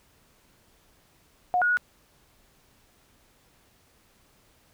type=tone with pitch steps; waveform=sine; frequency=722 / 1447 / 1459 Hz; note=F#5 / F#6 / F#6; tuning=-43 / -39 / -25 cents; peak=-20 dBFS; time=1.54-1.771 s; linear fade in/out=0 ms; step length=77 ms; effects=pink hiss -62 dBFS RMS until 4.73 s